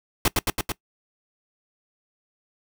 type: noise with echo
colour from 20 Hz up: pink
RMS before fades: -19 dBFS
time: 0.25-0.28 s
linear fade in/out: 2 ms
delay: 110 ms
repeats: 4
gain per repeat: -2 dB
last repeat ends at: 0.72 s
effects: noise-tail reverb RT60 0.1 s tail -22 dB re dry